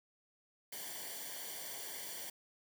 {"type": "noise with comb filter", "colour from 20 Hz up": "white", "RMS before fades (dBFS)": -45, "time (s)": [0.72, 2.3], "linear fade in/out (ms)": 5, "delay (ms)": 0.77, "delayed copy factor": -0.75, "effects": []}